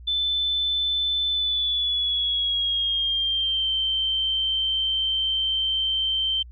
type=tone with pitch glide; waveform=sine; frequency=3520 to 3118 Hz; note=A7 to G7; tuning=0 to -10 cents; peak=-21 dBFS; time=0.07-6.43 s; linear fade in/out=10 ms; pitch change=-210 cents; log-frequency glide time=1.3-3.69 s; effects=added 60 Hz sine -40 dBFS peak until 6.51 s